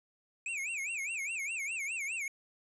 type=tone with vibrato; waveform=square; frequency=2429 Hz; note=D#7; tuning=42 cents flat; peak=-35 dBFS; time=0.46-2.28 s; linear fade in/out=2 ms; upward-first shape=sine; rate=4.9 Hz; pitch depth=220 cents each way; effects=resampled to 24000 Hz + 11-bit